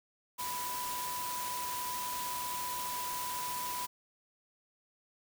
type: tone in noise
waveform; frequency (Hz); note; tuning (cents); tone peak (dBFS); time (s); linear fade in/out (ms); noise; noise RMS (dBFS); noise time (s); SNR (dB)
sine; 987.8; B5; 0; -37; 0.38-3.87; 20; white; -40; 0.38-3.87; 0
effects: none